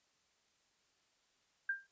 sine tone with exponential decay, 1591 Hz, G6, 25 cents sharp, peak -30 dBFS, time 1.69-1.87 s, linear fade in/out 5 ms, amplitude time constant 38 ms, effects white hiss -75 dBFS RMS until 1.91 s + resampled to 16000 Hz

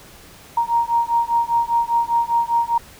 sine beating tone pair, 932.3 / 937.3 Hz, A#5 / A#5, 0 / +9 cents, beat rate 5 Hz, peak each -19 dBFS, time 0.57-2.78 s, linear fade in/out 5 ms, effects pink hiss -44 dBFS RMS until 2.99 s

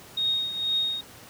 sine tone with tremolo, 3729 Hz, A#7, in tune, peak -21 dBFS, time 0.17-1.01 s, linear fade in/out 5 ms, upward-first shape triangle, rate 2.1 Hz, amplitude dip 70%, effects pink hiss -47 dBFS RMS until 1.29 s + high-pass 80 Hz 12 dB/octave

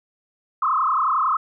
sine tone with frequency modulation, 1173 Hz, D6, 2 cents flat, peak -17 dBFS, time 0.62-1.37 s, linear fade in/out 5 ms, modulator 31 Hz, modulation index 4.5, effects none

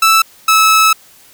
sawtooth tone pair in turn, 1318.5 / 1301.1 Hz, E6 / E6, 0 / -23 cents, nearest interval unison, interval 23 cents, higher first, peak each -3 dBFS, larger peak neither, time 0.02-0.22 / 0.48-0.93 s, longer second, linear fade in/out 5 ms, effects white hiss -44 dBFS RMS until 1.33 s

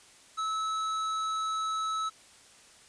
sine tone with tanh clipping, 1300 Hz, E6, 24 cents flat, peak -31 dBFS, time 0.37-2.1 s, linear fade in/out 20 ms, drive 13 dB, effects white hiss -56 dBFS RMS until 2.88 s + resampled to 22050 Hz

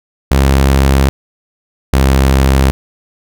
sawtooth tone pair in turn, 67.7 / 66.92 Hz, C#2 / C2, -40 / +40 cents, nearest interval unison, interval 20 cents, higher first, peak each -3 dBFS, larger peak neither, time 0.31-1.09 / 1.93-2.71 s, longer neither, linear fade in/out 0 ms, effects none

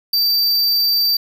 square tone, 4654 Hz, D8, 17 cents flat, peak -14 dBFS, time 0.13-1.17 s, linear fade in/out 5 ms, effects 7-bit

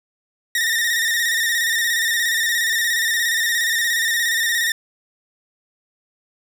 sawtooth tone with vibrato, 1846 Hz, A#6, 17 cents flat, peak -14 dBFS, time 0.55-4.72 s, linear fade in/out 2 ms, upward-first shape square, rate 17 Hz, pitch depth 46 cents each way, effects none

